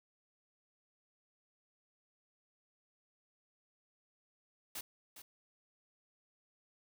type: noise with echo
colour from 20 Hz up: white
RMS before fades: -43 dBFS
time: 4.75-4.81 s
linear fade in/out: 5 ms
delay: 410 ms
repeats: 1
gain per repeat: -10 dB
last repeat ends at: 5.22 s
effects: none